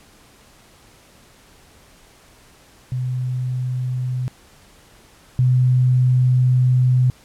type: tone pair in turn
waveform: sine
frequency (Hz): 126.6 / 126.6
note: B2 / B2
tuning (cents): +43 / +43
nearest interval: unison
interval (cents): 0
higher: neither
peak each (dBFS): -20 / -12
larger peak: second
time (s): 2.92-4.28 / 5.39-7.1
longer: second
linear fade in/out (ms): 0
effects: pink hiss -50 dBFS RMS until 7.24 s + low-pass 12000 Hz 12 dB/octave